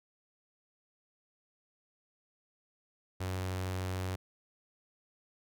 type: tone with notch filter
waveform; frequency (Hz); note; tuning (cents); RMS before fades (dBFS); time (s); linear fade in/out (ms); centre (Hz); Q
sawtooth; 93; F#2; +9; -36; 3.2-4.16; 10; 220; 1.9
effects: none